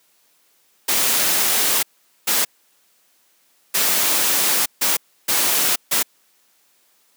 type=noise bursts at uneven times; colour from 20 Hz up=white; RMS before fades=-18 dBFS; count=6; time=0.88-1.83 / 2.27-2.45 / 3.74-4.66 / 4.81-4.97 / 5.28-5.76 / 5.91-6.03 s; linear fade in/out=10 ms; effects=white hiss -60 dBFS RMS until 7.16 s + high-pass 200 Hz 12 dB/octave